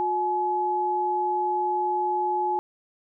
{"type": "tone pair together", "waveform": "sine", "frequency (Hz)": [360.5, 850], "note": ["F#4", "G#5"], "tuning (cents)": [-45, 40], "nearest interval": "octave + minor third", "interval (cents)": 1485, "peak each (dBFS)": [-29, -23], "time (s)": [0, 2.59], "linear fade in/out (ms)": 0, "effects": []}